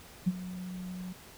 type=tone with ADSR envelope; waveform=sine; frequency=182.6 Hz; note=F#3; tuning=23 cents flat; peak=-21 dBFS; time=0.26-1.13 s; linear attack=18 ms; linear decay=37 ms; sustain=-16 dB; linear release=7 ms; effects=pink hiss -52 dBFS RMS until 1.37 s